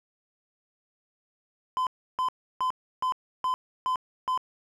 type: tone bursts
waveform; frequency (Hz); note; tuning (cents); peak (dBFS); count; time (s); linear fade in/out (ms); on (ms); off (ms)
triangle; 1021; C6; -43; -22; 7; 1.77-4.376; 0; 98; 320
effects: none